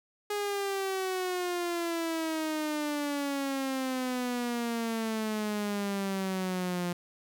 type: exponential sweep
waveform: sawtooth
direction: down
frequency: 415.3 to 174.61 Hz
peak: -26 dBFS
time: 0.3-6.93 s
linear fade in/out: 5 ms
effects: none